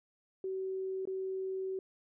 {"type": "tone with dropouts", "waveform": "sine", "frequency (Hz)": 379.8, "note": "F#4", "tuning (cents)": 45, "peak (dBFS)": -34, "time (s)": [0.44, 1.79], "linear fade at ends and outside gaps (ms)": 2, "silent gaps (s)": [1.054, 1.073], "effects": []}